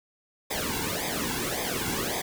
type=noise with flanger; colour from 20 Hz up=pink; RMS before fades=-30 dBFS; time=0.5-2.22 s; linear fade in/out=10 ms; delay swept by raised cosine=0.7 to 1.66 ms; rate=1.8 Hz; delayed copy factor=-0.85; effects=none